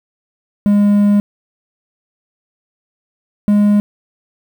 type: tone pair in turn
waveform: triangle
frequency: 204.7 / 206.5 Hz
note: G#3 / G#3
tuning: -25 / -10 cents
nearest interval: unison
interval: 15 cents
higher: second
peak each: -6 dBFS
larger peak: neither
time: 0.66-1.2 / 3.48-3.8 s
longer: first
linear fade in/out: 0 ms
effects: 7-bit